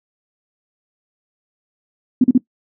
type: tone bursts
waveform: sine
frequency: 253 Hz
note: B3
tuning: 42 cents sharp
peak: -7 dBFS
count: 3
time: 2.21-2.379 s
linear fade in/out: 5 ms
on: 31 ms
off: 38 ms
effects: noise-tail reverb RT60 0.1 s tail -20 dB re dry